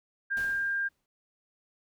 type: tone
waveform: sine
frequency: 1600 Hz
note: G6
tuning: 35 cents sharp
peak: -27 dBFS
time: 0.3-0.89 s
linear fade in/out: 20 ms
type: noise with exponential decay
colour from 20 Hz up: pink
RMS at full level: -43 dBFS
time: 0.37-1.06 s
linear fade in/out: 1 ms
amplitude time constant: 150 ms
effects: none